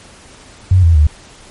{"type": "tone with pitch steps", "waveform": "sine", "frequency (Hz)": [92.5, 83.37, 75.13], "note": ["F#2", "E2", "D2"], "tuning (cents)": [0, 20, 40], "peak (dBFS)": -5, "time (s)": [0.71, 1.07], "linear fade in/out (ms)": 5, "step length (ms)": 120, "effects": ["pink hiss -40 dBFS RMS until 1.5 s", "MP3 48 kbps"]}